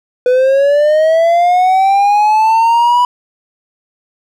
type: linear sweep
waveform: triangle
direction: up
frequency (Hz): 493.9 to 986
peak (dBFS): -5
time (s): 0.26-3.05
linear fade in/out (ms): 2
effects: none